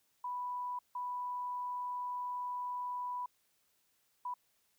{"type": "tone bursts at uneven times", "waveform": "sine", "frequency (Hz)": 987.8, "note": "B5", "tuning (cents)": 0, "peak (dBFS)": -36, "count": 3, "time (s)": [[0.24, 0.79], [0.95, 3.26], [4.25, 4.34]], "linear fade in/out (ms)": 5, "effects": ["white hiss -75 dBFS RMS until 4.78 s"]}